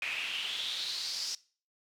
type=noise with band-pass filter sweep; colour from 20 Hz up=pink; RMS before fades=-36 dBFS; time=0.02-1.35 s; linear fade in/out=2 ms; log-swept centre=2400 to 5400 Hz; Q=5.5; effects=noise-tail reverb RT60 0.4 s tail -21 dB re dry